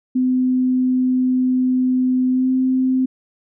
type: tone with pitch glide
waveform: sine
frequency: 255 to 258.9 Hz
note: C4 to C4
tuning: -44 to -18 cents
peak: -14 dBFS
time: 0.15-3.06 s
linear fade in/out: 10 ms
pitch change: +26 cents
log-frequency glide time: 2.3-2.5 s
effects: none